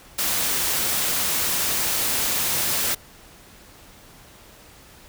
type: noise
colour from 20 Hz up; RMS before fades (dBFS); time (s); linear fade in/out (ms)
white; -23; 0.18-2.95; 10
effects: pink hiss -48 dBFS RMS until 5.08 s